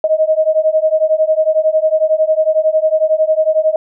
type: beating tone pair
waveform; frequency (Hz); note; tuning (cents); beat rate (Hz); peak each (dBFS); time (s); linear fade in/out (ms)
sine; 622.3 / 633.3; D#5 / D#5; 0 / +30; 11; -13; 0.04-3.76; 2
effects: none